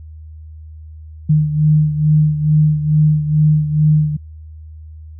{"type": "beating tone pair", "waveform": "sine", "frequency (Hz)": [152.1, 154.4], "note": ["D#3", "D#3"], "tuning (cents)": [-39, -13], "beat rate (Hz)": 2.3, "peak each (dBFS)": [-11, -17], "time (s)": [1.29, 4.17], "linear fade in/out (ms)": 10, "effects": ["added 78 Hz sine -32 dBFS peak until 5.19 s"]}